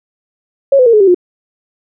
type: tone with pitch steps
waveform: sine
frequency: 551 / 505.3 / 463.3 / 424.9 / 389.6 / 357.3 Hz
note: C#5 / B4 / A#4 / G#4 / G4 / F4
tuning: -11 / +40 / -11 / +40 / -11 / +40 cents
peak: -4 dBFS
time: 0.72-1.146 s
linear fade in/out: 5 ms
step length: 71 ms
effects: none